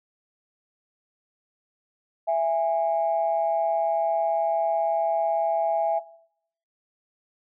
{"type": "tone pair together", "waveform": "sine", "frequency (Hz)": [663.9, 822], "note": ["E5", "G#5"], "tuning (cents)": [12, -18], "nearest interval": "major third", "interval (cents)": 370, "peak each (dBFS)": [-21, -25], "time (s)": [2.27, 6], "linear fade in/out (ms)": 20, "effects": ["noise-tail reverb RT60 0.7 s tail -20 dB re dry", "tanh soft clip ceiling -13 dBFS"]}